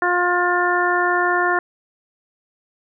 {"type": "harmonic tone", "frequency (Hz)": 354.8, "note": "F4", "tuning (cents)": 27, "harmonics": [1, 2, 3, 4, 5], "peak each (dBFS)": [-22, -22, -22, -22, -22], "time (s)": [0.02, 1.59], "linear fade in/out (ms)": 2, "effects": []}